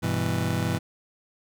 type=chord; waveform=30% pulse; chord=E minor; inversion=first; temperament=just; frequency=98.89 / 123.61 / 164.81 Hz; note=G2 / B2 / E3; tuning=+16 / +2 / 0 cents; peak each=-26 dBFS; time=0.02-0.79 s; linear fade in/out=20 ms; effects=none